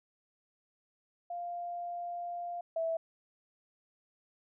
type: tone pair in turn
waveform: sine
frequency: 698 / 656.4 Hz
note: F5 / E5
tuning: -1 / -8 cents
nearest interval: minor second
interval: 107 cents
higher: first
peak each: -36 / -30 dBFS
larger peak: second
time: 1.3-2.61 / 2.76-2.97 s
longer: first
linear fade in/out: 5 ms
effects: none